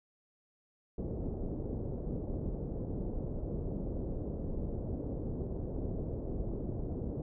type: low-pass noise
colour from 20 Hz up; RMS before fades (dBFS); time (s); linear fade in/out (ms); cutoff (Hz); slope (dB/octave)
pink; -37; 0.98-7.22; 2; 510; 24
effects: none